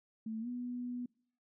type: tone with pitch glide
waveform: sine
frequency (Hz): 221.3 to 245.5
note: A3 to B3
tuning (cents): +10 to -10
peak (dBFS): -37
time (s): 0.26-1.06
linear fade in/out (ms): 5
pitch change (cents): +180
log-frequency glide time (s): 0.4-0.48
effects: noise-tail reverb RT60 0.6 s tail -26 dB re dry